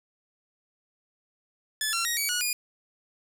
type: tone with pitch steps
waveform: 10% pulse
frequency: 1728 / 1363 / 1886 / 2267 / 1455 / 2443 Hz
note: A6 / F6 / A#6 / C#7 / F#6 / D#7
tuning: -32 / -43 / +20 / +38 / -29 / -32 cents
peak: -17 dBFS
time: 1.81-2.53 s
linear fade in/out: 2 ms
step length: 120 ms
effects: 8-bit